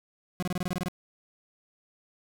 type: tone bursts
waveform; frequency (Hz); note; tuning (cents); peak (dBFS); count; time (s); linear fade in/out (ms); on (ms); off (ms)
40% pulse; 180.8; F#3; -40; -27; 10; 0.4-0.884; 0; 25; 26
effects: none